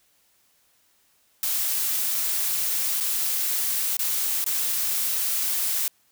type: noise with dropouts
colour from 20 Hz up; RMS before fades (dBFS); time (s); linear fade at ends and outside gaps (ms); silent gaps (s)
blue; -25; 1.43-5.88; 1; 3.002-3.007 / 3.969-3.992 / 4.442-4.463
effects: white hiss -64 dBFS RMS until 6.11 s